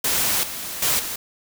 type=noise with level steps; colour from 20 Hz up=white; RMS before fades=-21 / -31 / -20 / -29 dBFS; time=0.04-1.16 s; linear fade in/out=5 ms; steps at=0.43 / 0.82 / 0.99 s; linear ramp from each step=5 ms; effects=none